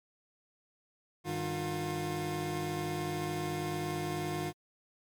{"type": "tone cluster", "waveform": "25% pulse", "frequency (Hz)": [97.5, 153, 355.5], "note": ["G2", "D#3", "F4"], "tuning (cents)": [-9, -29, 31], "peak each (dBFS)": [-39, -33, -32], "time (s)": [1.24, 4.53], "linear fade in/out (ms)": 50, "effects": ["MP3 96 kbps"]}